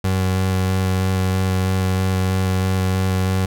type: tone with vibrato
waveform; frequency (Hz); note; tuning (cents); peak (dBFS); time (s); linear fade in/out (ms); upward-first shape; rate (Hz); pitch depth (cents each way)
30% pulse; 93.9; F#2; +26; -14; 0.04-3.46; 5; square; 3.1; 8
effects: none